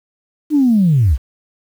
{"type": "linear sweep", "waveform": "sine", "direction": "down", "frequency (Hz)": [311.7, 54.2], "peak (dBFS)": -8, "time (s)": [0.5, 1.18], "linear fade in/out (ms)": 50, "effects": ["tanh soft clip ceiling -4 dBFS", "7-bit"]}